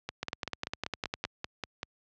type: two click trains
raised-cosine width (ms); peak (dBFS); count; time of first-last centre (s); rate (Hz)
0.2; -16 / -14; 10 / 11; 0.09-1.831 / 0.23-1.24; 5.17 / 9.9
effects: high-pass 60 Hz 12 dB/octave + low-pass 5000 Hz 12 dB/octave